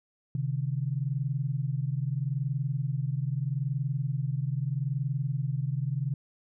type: tone pair together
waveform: sine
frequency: 130.81 / 151.6 Hz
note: C3 / D#3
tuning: 0 / -45 cents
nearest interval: minor third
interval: 255 cents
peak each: -29 / -31 dBFS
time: 0.35-6.14 s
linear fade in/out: 2 ms
effects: none